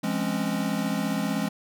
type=chord; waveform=square; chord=Db major seventh; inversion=first; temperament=equal with one note detuned; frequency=171.12 / 207.7 / 261.6 / 277.2 Hz; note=F3 / Ab3 / C4 / Db4; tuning=-35 / 0 / 0 / 0 cents; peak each=-32 / -29 / -32 / -34 dBFS; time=0.03-1.49 s; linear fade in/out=10 ms; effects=none